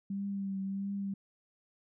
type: tone with vibrato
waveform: sine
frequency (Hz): 196.3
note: G3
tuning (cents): +3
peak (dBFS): -33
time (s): 0.1-1.14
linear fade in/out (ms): 5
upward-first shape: triangle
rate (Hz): 1.5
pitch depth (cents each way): 33
effects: none

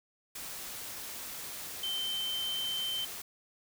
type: tone in noise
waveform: sine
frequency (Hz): 3100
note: G7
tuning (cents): -20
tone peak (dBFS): -32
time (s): 1.83-3.05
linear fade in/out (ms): 5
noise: white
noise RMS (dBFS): -42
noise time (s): 0.35-3.22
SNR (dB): +7
effects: none

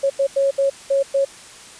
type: tone bursts at uneven times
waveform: sine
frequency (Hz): 550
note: C#5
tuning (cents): -14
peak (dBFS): -14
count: 6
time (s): 0.03-0.1 / 0.19-0.27 / 0.36-0.51 / 0.58-0.7 / 0.9-1.03 / 1.14-1.25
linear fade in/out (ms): 10
effects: white hiss -41 dBFS RMS until 1.79 s + resampled to 22050 Hz

